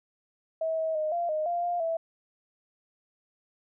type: tone with pitch steps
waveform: sine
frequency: 645 / 641 / 618 / 690 / 618 / 695 / 701 / 658 Hz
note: E5 / E5 / D#5 / F5 / D#5 / F5 / F5 / E5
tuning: -38 / -49 / -12 / -21 / -12 / -9 / +6 / -3 cents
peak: -26 dBFS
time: 0.61-1.97 s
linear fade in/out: 5 ms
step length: 170 ms
effects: none